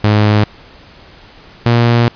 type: tone pair in turn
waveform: sawtooth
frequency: 105.4 / 118.31 Hz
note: G#2 / A#2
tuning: +26 / +26 cents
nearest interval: major second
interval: 200 cents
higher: second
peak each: -4 dBFS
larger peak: neither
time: 0.04-0.44 / 1.66-2.08 s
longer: second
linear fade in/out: 0 ms
effects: pink hiss -40 dBFS RMS until 2.15 s + resampled to 11025 Hz